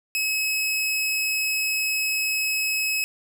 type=tone; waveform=sawtooth; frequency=2567 Hz; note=E7; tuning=47 cents flat; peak=-19 dBFS; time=0.15-3.04 s; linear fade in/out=0 ms; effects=none